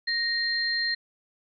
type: tone pair together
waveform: sine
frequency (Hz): 1864.7 / 4183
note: A#6 / C8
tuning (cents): 0 / -1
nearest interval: octave + major second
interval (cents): 1399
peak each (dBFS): -27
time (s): 0.07-0.95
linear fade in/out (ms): 10
effects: none